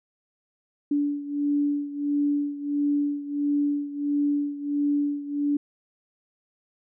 sine beating tone pair, 288.6 / 290.1 Hz, D4 / D4, -30 / -21 cents, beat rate 1.5 Hz, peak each -24 / -28 dBFS, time 0.91-5.57 s, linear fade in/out 5 ms, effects none

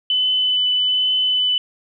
sine tone with vibrato, 3008 Hz, F#7, 28 cents sharp, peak -15 dBFS, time 0.1-1.58 s, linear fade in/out 2 ms, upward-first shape triangle, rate 1.2 Hz, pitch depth 10 cents each way, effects none

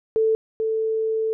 sine tone pair in turn, 442.2 / 442.2 Hz, A4 / A4, +9 / +9 cents, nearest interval unison, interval 0 cents, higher neither, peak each -16 / -20 dBFS, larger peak first, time 0.16-0.35 / 0.6-1.33 s, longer second, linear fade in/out 0 ms, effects none

